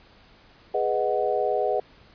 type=chord; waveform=sine; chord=G# minor seventh; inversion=none; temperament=equal; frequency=415.3 / 493.9 / 622.3 / 740 Hz; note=G#4 / B4 / D#5 / F#5; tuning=0 / 0 / 0 / 0 cents; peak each=-27 dBFS; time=0.74-1.8 s; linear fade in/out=5 ms; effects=pink hiss -54 dBFS RMS until 2.14 s + resampled to 11025 Hz